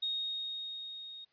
sine tone with level ramp, 3729 Hz, A#7, in tune, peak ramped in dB -31 to -45 dBFS, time 0.02-1.25 s, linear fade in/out 10 ms, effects white hiss -73 dBFS RMS until 1.32 s + resampled to 11025 Hz

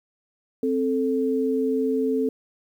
sine tone pair together, 262.4 / 440 Hz, C4 / A4, +5 / 0 cents, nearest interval major sixth, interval 895 cents, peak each -23 dBFS, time 0.63-2.29 s, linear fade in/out 2 ms, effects 9-bit

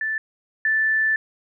sine tone pair in turn, 1759 / 1759 Hz, A6 / A6, -1 / -1 cents, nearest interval unison, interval 0 cents, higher neither, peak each -22 / -17 dBFS, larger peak second, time 0.01-0.18 / 0.65-1.16 s, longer second, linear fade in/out 2 ms, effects none

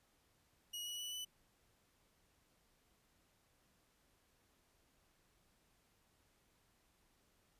sawtooth tone with pitch steps, 2900 / 2929 / 2958 / 2987 Hz, F#7 / F#7 / F#7 / F#7, -35 / -18 / -1 / +16 cents, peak -40 dBFS, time 0.73-1.25 s, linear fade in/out 10 ms, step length 130 ms, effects pink hiss -75 dBFS RMS until 7.59 s + resampled to 32000 Hz

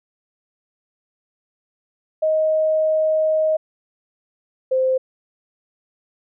sine tone pair in turn, 627 / 520.2 Hz, D#5 / C5, +13 / -10 cents, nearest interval minor third, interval 323 cents, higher first, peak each -15 dBFS, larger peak neither, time 2.22-3.57 / 4.71-4.98 s, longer first, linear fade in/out 10 ms, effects none

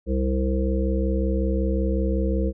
harmonic tone, 65.41 Hz, C2, in tune, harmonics 1 / 3 / 5 / 7 / 8, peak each -22 / -27 / -29 / -30 / -31 dBFS, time 0.06-2.53 s, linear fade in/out 50 ms, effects none

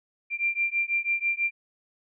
sine beating tone pair, 2370 / 2376.1 Hz, D7 / D7, +15 / +20 cents, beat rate 6.1 Hz, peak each -27 dBFS, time 0.3-1.51 s, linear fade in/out 50 ms, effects none

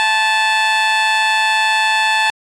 15% pulse tone with amplitude modulation, 874 Hz, A5, 12 cents flat, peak -4 dBFS, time 0-2.3 s, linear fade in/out 0 ms, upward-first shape sine, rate 196 Hz, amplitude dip 40%, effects low-pass 6000 Hz 12 dB/octave + AAC 64 kbps

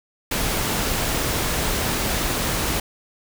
pink noise, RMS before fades -23 dBFS, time 0.31-2.8 s, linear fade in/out 5 ms, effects none

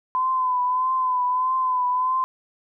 sine tone with vibrato, 1015 Hz, B5, 47 cents sharp, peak -19 dBFS, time 0.15-2.24 s, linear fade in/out 0 ms, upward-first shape triangle, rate 1.6 Hz, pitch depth 48 cents each way, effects none

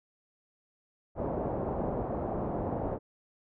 white low-pass noise, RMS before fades -33 dBFS, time 1.15-2.99 s, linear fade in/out 50 ms, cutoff 730 Hz, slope 24 dB/octave, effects none

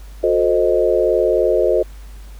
sine chord, F# diminished seventh, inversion none, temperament equal with one note detuned, 360.9 / 440 / 523.3 / 622.3 Hz, F#4 / A4 / C5 / Eb5, -43 / 0 / 0 / 0 cents, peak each -18 dBFS, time 0.23-1.83 s, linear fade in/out 10 ms, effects added 50 Hz sine -33 dBFS peak until 2.39 s + pink hiss -48 dBFS RMS until 2.39 s

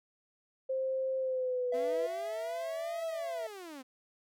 sine tone with pitch glide, 526 to 493.6 Hz, C5 to B4, +9 to -1 cents, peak -30 dBFS, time 0.69-2.07 s, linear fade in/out 10 ms, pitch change -110 cents, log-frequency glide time 1.18-1.71 s
triangle tone with vibrato, 664 Hz, E5, 12 cents sharp, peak -33 dBFS, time 1.72-3.47 s, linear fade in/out 5 ms, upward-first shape sine, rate 2.7 Hz, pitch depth 32 cents each way
sawtooth linear two-way sweep, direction up then down, 249.1 to 659.3 to 249.1 Hz, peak -40 dBFS, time 1.73-3.83 s, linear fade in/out 20 ms, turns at 3.06 s
effects none

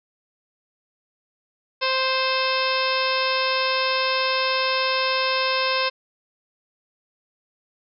harmonic tone, 523.3 Hz, C5, in tune, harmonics 1 / 2 / 3 / 4 / 5 / 6 / 7 / 8 / 9 / 10, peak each -26 / -25 / -30 / -32 / -27 / -34 / -31 / -32 / -35 / -30 dBFS, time 1.81-5.9 s, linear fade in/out 20 ms, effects none

